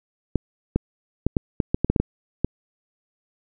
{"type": "clicks", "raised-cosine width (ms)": 3, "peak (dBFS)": -6, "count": 11, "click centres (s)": [0.357, 0.76, 1.266, 1.368, 1.602, 1.745, 1.846, 1.9, 1.962, 2, 2.446], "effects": []}